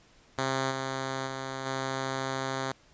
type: tone with level steps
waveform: 5% pulse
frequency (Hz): 133.2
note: C3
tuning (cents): +31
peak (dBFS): -16 / -20 / -23 / -19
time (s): 0.38-2.72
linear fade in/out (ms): 2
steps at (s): 0.7 / 1.26 / 1.65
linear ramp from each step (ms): 20
effects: pink hiss -60 dBFS RMS until 2.93 s + resampled to 16000 Hz